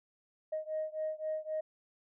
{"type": "beating tone pair", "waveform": "sine", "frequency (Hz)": [622.3, 626.1], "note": ["D#5", "D#5"], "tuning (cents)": [0, 11], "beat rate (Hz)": 3.8, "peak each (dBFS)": [-36, -37], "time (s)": [0.52, 1.61], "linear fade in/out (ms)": 10, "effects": ["tanh soft clip ceiling -28 dBFS"]}